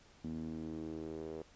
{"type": "tone with band-pass filter sweep", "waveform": "sawtooth", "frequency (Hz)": 79.6, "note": "D#2", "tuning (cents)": 40, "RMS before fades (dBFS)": -43, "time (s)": [0.24, 1.42], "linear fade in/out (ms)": 0, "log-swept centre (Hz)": [230, 440], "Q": 3.5, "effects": ["pink hiss -63 dBFS RMS until 1.55 s", "resampled to 16000 Hz"]}